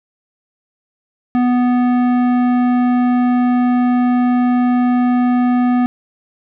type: tone with tanh clipping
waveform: sine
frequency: 246.9 Hz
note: B3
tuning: in tune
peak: -13 dBFS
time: 1.35-5.86 s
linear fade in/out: 0 ms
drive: 14 dB
effects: none